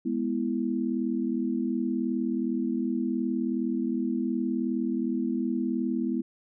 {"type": "chord", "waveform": "sine", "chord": "E major", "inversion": "first", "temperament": "equal", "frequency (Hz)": [207.7, 246.9, 329.6], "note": ["G#3", "B3", "E4"], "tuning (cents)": [0, 0, 0], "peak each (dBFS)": [-31, -28, -31], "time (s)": [0.05, 6.22], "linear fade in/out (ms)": 10, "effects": []}